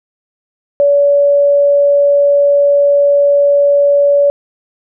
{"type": "tone", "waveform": "sine", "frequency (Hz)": 570, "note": "C#5", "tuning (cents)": 48, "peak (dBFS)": -6, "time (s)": [0.8, 4.3], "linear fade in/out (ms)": 0, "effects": []}